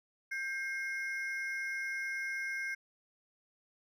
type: ring-modulated tone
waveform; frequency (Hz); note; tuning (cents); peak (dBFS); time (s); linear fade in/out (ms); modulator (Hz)
triangle; 1864.7; A#6; 0; -30; 0.31-2.75; 10; 282
effects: none